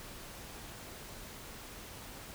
silence, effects pink hiss -48 dBFS RMS until 2.34 s

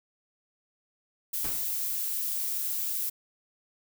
violet noise, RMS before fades -31 dBFS, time 1.33-3.1 s, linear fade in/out 10 ms
pink noise with exponential decay, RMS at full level -37 dBFS, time 1.44-1.79 s, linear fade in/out 5 ms, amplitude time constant 76 ms
effects none

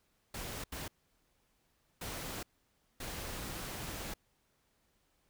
pink noise bursts at uneven times, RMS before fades -42 dBFS, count 4, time 0.34-0.64 / 0.72-0.88 / 2.01-2.43 / 3-4.14 s, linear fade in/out 5 ms, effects pink hiss -75 dBFS RMS until 5.29 s

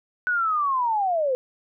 sine linear sweep, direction down, 1495 to 491.6 Hz, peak -20 dBFS, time 0.27-1.35 s, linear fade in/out 0 ms, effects none

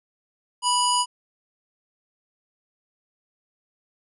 harmonic tone, 981 Hz, B5, 12 cents flat, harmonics 1 / 3 / 5 / 7 / 9 / 10, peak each -21 / -26 / -28 / -29 / -31 / -31 dBFS, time 0.62-1.06 s, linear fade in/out 50 ms, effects none

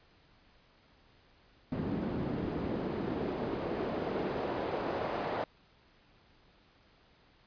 pink noise with band-pass filter sweep, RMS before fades -35 dBFS, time 1.72-5.44 s, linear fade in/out 2 ms, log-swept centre 220 to 640 Hz, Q 1.2, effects pink hiss -64 dBFS RMS until 7.46 s + resampled to 11025 Hz

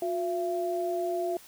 sine tone pair together, 358.6 / 676.4 Hz, F4 / E5, +46 / +44 cents, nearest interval major seventh, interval 1098 cents, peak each -30 / -30 dBFS, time 0.02-1.37 s, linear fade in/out 2 ms, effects white hiss -52 dBFS RMS until 1.47 s

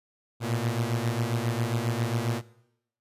sawtooth beating tone pair, 113.2 / 120.6 Hz, A2 / B2, +50 / -41 cents, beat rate 7.4 Hz, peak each -25 dBFS, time 0.4-2.42 s, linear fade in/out 50 ms, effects noise-tail reverb RT60 0.8 s tail -20 dB re dry + resampled to 32000 Hz

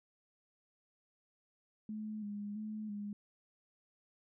sine tone with vibrato, 210 Hz, G#3, 19 cents sharp, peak -39 dBFS, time 1.89-3.13 s, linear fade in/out 2 ms, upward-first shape square, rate 1.5 Hz, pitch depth 38 cents each way, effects none

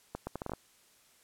accelerating click train, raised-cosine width 1 ms, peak -22 dBFS, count 8, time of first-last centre 0.15-0.536 s, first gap 120 ms, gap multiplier 0.72, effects white hiss -64 dBFS RMS until 1.23 s + low-pass 12000 Hz 12 dB/octave

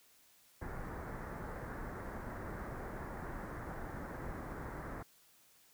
pink low-pass noise, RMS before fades -44 dBFS, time 0.61-5.03 s, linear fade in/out 10 ms, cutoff 1900 Hz, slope 48 dB/octave, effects white hiss -66 dBFS RMS until 5.73 s

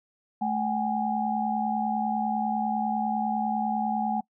sine tone cluster, 217.7 / 755 / 825 Hz, A3 / F#5 / G#5, -18 / +35 / -12 cents, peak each -29 dBFS, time 0.41-4.21 s, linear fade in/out 10 ms, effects noise-tail reverb RT60 0.1 s tail -23 dB re dry

